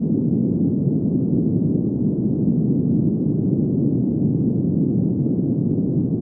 pink band-pass noise, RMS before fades -19 dBFS, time 0-6.21 s, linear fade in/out 20 ms, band 140 to 300 Hz, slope 24 dB/octave, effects none

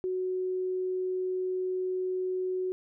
sine tone, 370 Hz, F#4, in tune, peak -28 dBFS, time 0.04-2.72 s, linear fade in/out 0 ms, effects none

